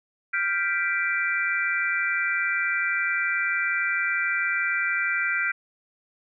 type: chord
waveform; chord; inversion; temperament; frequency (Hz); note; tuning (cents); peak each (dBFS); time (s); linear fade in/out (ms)
sine; G dominant seventh; third; equal; 1396.9 / 1568 / 1975.5 / 2349; F6 / G6 / B6 / D7; 0 / 0 / 0 / 0; -28; 0.33-5.52; 10
effects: none